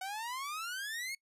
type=exponential sweep; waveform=sawtooth; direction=up; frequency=740 to 2217 Hz; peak=-34 dBFS; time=0.01-1.15 s; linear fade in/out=5 ms; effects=noise-tail reverb RT60 0.1 s tail -23 dB re dry + resampled to 32000 Hz